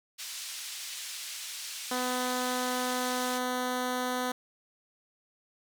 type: band-pass noise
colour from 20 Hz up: pink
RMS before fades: -40 dBFS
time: 0.18-3.39 s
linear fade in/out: 20 ms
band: 3200 to 10000 Hz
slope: 12 dB/octave
type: tone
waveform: 10% pulse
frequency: 251.1 Hz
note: B3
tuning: 29 cents sharp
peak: -21 dBFS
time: 1.91-4.32 s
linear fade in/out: 5 ms
effects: none